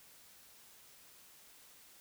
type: silence
effects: white hiss -60 dBFS RMS until 2 s